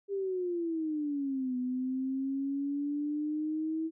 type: exponential two-way sweep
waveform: sine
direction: down then up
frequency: 402.8 to 249.5 to 324 Hz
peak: -30 dBFS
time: 0.08-3.91 s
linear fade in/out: 50 ms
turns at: 1.57 s
effects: none